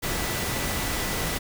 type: tone in noise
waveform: sine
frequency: 1975.5 Hz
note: B6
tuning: in tune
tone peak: -38 dBFS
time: 0.02-1.39 s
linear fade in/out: 20 ms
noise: pink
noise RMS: -28 dBFS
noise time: 0.02-1.39 s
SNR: -13 dB
effects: none